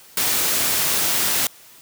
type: noise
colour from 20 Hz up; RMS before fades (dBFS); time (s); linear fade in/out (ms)
white; -20; 0.17-1.47; 2
effects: white hiss -47 dBFS RMS until 1.81 s + high-pass 80 Hz 12 dB/octave